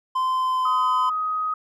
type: tone with pitch glide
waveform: triangle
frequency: 1033 to 1018.2 Hz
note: C6 to C6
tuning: -22 to -47 cents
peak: -18 dBFS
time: 0.15-1.1 s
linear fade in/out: 10 ms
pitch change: -25 cents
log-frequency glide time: 0.34-0.92 s
type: tone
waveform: sine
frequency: 1256 Hz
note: D#6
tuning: 16 cents sharp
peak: -22 dBFS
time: 0.65-1.54 s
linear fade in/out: 5 ms
effects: none